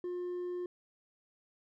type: tone with hard clipping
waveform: sine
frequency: 356.4 Hz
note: F4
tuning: 35 cents sharp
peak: -36 dBFS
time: 0.04-0.66 s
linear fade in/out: 2 ms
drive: 2 dB
effects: none